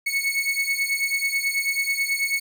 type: beating tone pair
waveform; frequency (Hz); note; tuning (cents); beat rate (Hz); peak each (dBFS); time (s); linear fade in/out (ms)
40% pulse; 2204 / 2213.2; C#7 / C#7; -11 / -3; 9.2; -24; 0.06-2.4; 10
effects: none